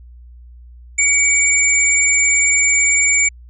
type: tone pair together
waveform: sine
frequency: 2269 / 7209 Hz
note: C#7 / A8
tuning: +40 / +41 cents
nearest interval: octave + minor sixth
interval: 2001 cents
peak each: -14 dBFS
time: 0.98-3.29 s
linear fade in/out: 10 ms
effects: added 60 Hz sine -37 dBFS peak until 3.49 s